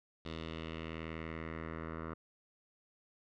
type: tone with low-pass filter sweep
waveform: 10% pulse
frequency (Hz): 80.8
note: E2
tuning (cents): -34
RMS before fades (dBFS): -43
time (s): 0.25-2.14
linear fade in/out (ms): 5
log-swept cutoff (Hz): 3700 to 1400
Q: 2.5
effects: none